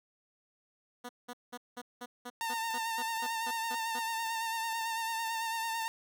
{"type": "tone bursts", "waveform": "10% pulse", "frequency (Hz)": 244.7, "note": "B3", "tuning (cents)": -16, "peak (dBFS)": -32, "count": 13, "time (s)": [1.04, 3.996], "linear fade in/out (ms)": 10, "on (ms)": 52, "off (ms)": 190}
{"type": "tone with vibrato", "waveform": "sawtooth", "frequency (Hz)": 907, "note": "A#5", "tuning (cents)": -48, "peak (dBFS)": -29, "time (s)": [2.41, 5.88], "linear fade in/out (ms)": 0, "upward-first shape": "sine", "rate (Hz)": 9, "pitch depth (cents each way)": 32}
{"effects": []}